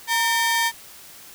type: ring-modulated tone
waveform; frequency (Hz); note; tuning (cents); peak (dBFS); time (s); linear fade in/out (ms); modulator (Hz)
sawtooth; 1371; F6; -32; -12; 0.07-0.72; 50; 437
effects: white hiss -44 dBFS RMS until 1.34 s